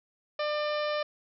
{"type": "harmonic tone with a mistuned harmonic", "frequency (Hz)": 598, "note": "D5", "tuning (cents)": 31, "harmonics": [1, 2, 3, 4, 5, 6, 7, 8, 9], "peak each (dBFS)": [-29, -35, -39, -41, -43, -45, -46, -47, -48], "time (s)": [0.39, 1.03], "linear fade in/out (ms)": 5, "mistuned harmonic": 7, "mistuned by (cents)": -27, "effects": []}